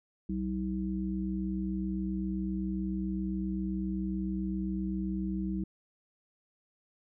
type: harmonic tone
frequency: 63.7 Hz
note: C2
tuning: 46 cents flat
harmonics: 1 / 3 / 5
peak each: -38 / -32 / -37 dBFS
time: 0.29-5.64 s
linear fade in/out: 5 ms
effects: none